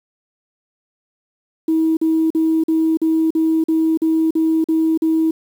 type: tone bursts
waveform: sine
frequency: 321.1 Hz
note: E4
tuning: 45 cents flat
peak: -12 dBFS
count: 11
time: 1.68-5.31 s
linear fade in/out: 5 ms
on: 290 ms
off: 44 ms
effects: tanh soft clip ceiling -8 dBFS + 7-bit